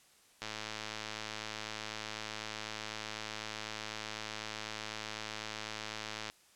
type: click train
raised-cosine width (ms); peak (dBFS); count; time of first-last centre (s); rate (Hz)
0.2; -22; 636; 0.42-6.3; 108
effects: white hiss -64 dBFS RMS until 6.55 s + low-pass 10000 Hz 12 dB/octave